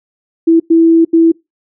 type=tone bursts at uneven times; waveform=sine; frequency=329.6 Hz; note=E4; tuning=in tune; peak=-4 dBFS; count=3; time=0.47-0.6 / 0.7-1.05 / 1.13-1.32 s; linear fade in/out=10 ms; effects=noise-tail reverb RT60 0.2 s tail -24 dB re dry